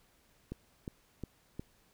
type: click train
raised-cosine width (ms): 3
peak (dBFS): -26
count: 4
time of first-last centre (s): 0.52-1.595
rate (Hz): 2.79
effects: pink hiss -68 dBFS RMS until 1.93 s

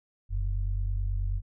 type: tone pair together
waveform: sine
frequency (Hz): 44.31 / 93.9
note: F1 / F#2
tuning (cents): +26 / +26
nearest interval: octave + minor second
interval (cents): 1300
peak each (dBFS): -27 / -32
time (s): 0.29-1.42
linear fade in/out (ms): 50
effects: none

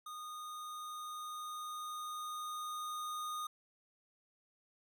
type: tone with level ramp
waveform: square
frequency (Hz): 1231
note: D#6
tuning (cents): -19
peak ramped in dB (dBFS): -45 to -39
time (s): 0.06-3.47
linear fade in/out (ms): 5
effects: none

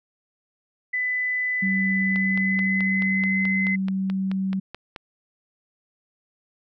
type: tone with pitch glide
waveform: sine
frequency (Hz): 2000 to 2048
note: B6 to C7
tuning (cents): +21 to -38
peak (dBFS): -22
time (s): 0.93-3.76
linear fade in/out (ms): 10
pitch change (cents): +41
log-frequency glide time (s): 2.01-3.41
type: tone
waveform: sine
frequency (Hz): 191.3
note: G3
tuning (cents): -42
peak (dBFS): -22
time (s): 1.62-4.6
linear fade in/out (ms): 10
type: click train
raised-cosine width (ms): 0.3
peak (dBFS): -19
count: 14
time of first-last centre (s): 2.16-4.962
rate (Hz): 4.64
effects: none

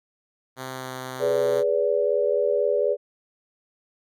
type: tone with pitch glide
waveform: 5% pulse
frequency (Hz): 130.4 to 129.28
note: C3 to C3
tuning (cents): -5 to -20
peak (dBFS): -21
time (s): 0.56-1.64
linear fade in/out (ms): 50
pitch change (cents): -15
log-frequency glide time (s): 0.73-0.9
type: chord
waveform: sine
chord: G# diminished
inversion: none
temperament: equal with one note detuned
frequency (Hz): 415.3 / 493.9 / 577.9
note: G#4 / B4 / D5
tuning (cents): 0 / 0 / -28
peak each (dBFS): -24 / -24 / -23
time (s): 1.19-2.97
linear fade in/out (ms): 50
effects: none

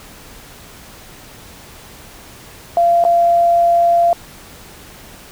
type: tone with dropouts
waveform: sine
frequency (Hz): 687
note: F5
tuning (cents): -29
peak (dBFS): -9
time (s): 2.77-4.13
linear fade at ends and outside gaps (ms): 1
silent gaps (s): 3.04-3.05
effects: pink hiss -39 dBFS RMS until 5.31 s

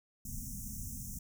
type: band-stop noise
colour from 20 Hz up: pink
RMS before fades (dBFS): -42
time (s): 0.25-1.19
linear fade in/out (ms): 5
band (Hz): 250 to 5700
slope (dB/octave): 96
effects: none

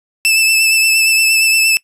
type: tone with vibrato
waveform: sawtooth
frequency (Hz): 2637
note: E7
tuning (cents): 0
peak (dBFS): -6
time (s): 0.25-1.77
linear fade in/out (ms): 0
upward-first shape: triangle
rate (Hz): 8.6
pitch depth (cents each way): 27
effects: noise-tail reverb RT60 0.1 s tail -22 dB re dry + resampled to 32000 Hz

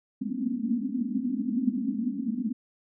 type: band-pass noise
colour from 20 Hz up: white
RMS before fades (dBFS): -29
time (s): 0.21-2.53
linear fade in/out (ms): 10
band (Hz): 210 to 270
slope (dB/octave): 96
effects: none

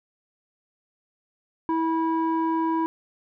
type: tone with low-pass filter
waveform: square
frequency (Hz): 325.4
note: E4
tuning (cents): -22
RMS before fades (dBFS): -24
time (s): 1.69-2.86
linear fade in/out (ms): 0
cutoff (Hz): 1000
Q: 2.6
effects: none

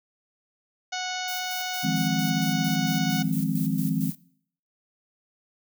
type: harmonic tone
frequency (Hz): 736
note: F#5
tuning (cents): -9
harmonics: 1 / 2 / 3 / 4 / 5 / 6 / 7 / 8 / 9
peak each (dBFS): -32 / -35 / -37 / -38 / -39 / -40 / -40 / -41 / -42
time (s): 0.92-3.23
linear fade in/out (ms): 10
type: noise with tremolo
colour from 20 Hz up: violet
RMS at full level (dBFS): -37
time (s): 1.28-4.15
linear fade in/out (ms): 2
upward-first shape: square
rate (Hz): 4.4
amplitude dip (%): 60
type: chord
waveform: sine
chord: F minor seventh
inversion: third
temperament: equal with one note detuned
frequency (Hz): 157.83 / 174.61 / 207.7 / 261.6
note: Eb3 / F3 / Ab3 / C4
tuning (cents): +25 / 0 / 0 / 0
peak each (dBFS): -28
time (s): 1.83-4.11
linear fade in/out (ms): 20
effects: noise-tail reverb RT60 0.6 s tail -21 dB re dry

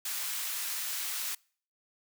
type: high-pass noise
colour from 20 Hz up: white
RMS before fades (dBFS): -35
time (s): 0.05-1.35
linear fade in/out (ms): 5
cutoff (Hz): 1200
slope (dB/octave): 12
effects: noise-tail reverb RT60 0.5 s tail -26 dB re dry

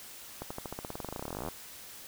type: accelerating click train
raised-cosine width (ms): 1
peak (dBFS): -23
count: 30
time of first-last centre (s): 0.42-1.486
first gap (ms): 85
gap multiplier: 0.93
effects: white hiss -48 dBFS RMS until 2.07 s

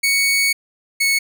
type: tone pair in turn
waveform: sawtooth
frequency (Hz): 2227 / 2207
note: C#7 / C#7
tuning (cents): +7 / -8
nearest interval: unison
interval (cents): 15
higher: first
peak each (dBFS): -11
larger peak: neither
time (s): 0.03-0.53 / 1-1.19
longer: first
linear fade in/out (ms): 10
effects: none

